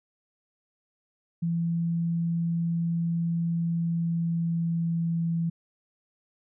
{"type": "tone with pitch glide", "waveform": "sine", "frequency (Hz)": [168.2, 166.85], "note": ["E3", "E3"], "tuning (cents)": [35, 21], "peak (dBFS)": -24, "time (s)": [1.42, 5.5], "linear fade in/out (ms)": 10, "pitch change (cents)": -14, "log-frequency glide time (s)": [3.45, 5.28], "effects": []}